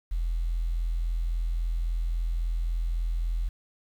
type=tone; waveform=sine; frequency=41.83 Hz; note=E1; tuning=26 cents sharp; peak=-24 dBFS; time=0.11-3.49 s; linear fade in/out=10 ms; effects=tanh soft clip ceiling -21 dBFS + 9-bit